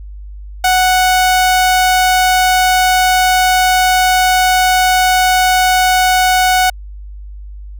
sawtooth tone, 740 Hz, F#5, in tune, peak -5 dBFS, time 0.64-6.7 s, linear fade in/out 5 ms, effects added 50 Hz sine -27 dBFS peak until 7.79 s

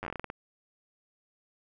slowing click train, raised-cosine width 0.5 ms, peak -21 dBFS, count 11, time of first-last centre 0.03-0.301 s, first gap 9 ms, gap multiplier 1.23, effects none

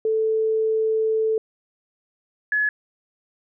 sine tone pair in turn, 440.1 / 1700.4 Hz, A4 / G#6, 0 / +40 cents, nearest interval octave + major seventh, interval 2340 cents, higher second, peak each -18 dBFS, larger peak neither, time 0.05-1.38 / 2.52-2.69 s, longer first, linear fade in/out 2 ms, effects none

